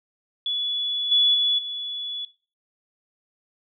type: tone with level steps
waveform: sine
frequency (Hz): 3417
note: G#7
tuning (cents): +49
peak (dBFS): -23 / -15 / -18 / -28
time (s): 0.46-2.25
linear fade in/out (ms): 2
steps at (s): 1.11 / 1.34 / 1.58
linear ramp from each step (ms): 10
effects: noise-tail reverb RT60 0.4 s tail -20 dB re dry